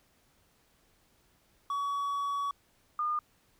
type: tone pair in turn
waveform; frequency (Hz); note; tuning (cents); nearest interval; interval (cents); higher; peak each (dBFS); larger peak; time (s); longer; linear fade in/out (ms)
triangle / sine; 1130 / 1215; C#6 / D#6; +33 / -42; minor second; 125; second; -28; neither; 1.7-2.51 / 2.99-3.19; first; 2
effects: pink hiss -68 dBFS RMS until 3.59 s